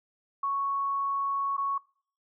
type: tone with dropouts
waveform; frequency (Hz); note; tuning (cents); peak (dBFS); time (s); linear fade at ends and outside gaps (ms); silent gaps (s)
sine; 1108.7; C#6; 0; -26; 0.43-1.78; 5; 1.568-1.578
effects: noise-tail reverb RT60 0.5 s tail -24 dB re dry